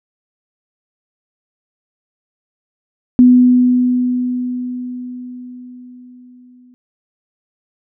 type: tone with exponential decay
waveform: sine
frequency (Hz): 248.9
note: B3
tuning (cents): +14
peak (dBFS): -3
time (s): 3.19-6.74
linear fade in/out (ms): 0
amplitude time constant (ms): 770
effects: none